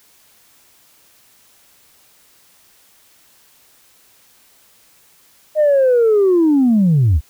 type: linear sweep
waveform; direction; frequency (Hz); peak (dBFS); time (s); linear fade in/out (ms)
sine; down; 622.3 to 63.5; -8; 5.55-7.21; 50
effects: tanh soft clip ceiling -7 dBFS + white hiss -52 dBFS RMS until 7.29 s